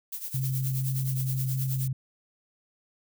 violet noise with tremolo, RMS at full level -33 dBFS, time 0.12-1.88 s, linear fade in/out 5 ms, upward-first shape triangle, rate 9.5 Hz, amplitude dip 80%
sine tone, 131.8 Hz, C3, 13 cents sharp, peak -26 dBFS, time 0.34-1.93 s, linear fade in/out 5 ms
effects none

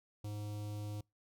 square tone with notch filter, 104.5 Hz, G#2, 11 cents sharp, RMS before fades -42 dBFS, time 0.24-1.01 s, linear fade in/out 5 ms, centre 1700 Hz, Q 0.73, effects noise-tail reverb RT60 0.2 s tail -25 dB re dry

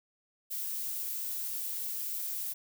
violet noise, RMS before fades -36 dBFS, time 0.5-2.54 s, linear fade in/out 20 ms, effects none

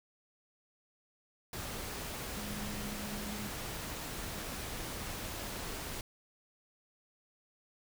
sine tone in noise, 207.7 Hz, G#3, in tune, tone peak -42 dBFS, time 2.37-3.48 s, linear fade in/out 2 ms, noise pink, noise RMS -41 dBFS, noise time 1.53-6.01 s, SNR -4 dB, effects none

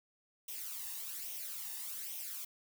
blue noise with flanger, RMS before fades -43 dBFS, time 0.48-2.45 s, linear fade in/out 5 ms, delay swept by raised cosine 0.33 to 1.1 ms, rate 1.2 Hz, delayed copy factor +0.6, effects none

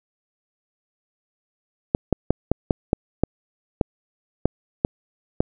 clicks, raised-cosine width 2 ms, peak -3 dBFS, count 11, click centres 1.949 / 2.127 / 2.306 / 2.516 / 2.708 / 2.931 / 3.236 / 3.812 / 4.456 / 4.849 / 5.405 s, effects none

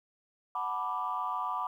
sine chord, B minor seventh, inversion second, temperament equal, 740 / 880 / 987.8 / 1174.7 Hz, F#5 / A5 / B5 / D6, 0 / 0 / 0 / 0 cents, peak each -38 / -40 / -34 / -34 dBFS, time 0.55-1.67 s, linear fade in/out 2 ms, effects tanh soft clip ceiling -22 dBFS + 11-bit

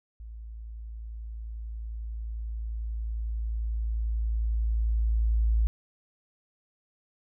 sine tone with level ramp, 55.6 Hz, A1, 19 cents sharp, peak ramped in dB -39 to -20 dBFS, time 0.2-5.67 s, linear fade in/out 0 ms, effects none

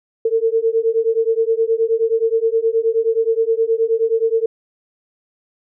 sine beating tone pair, 447.7 / 457.2 Hz, A4 / A#4, +30 / -34 cents, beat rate 9.5 Hz, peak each -17 dBFS, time 0.25-4.46 s, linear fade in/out 5 ms, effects none

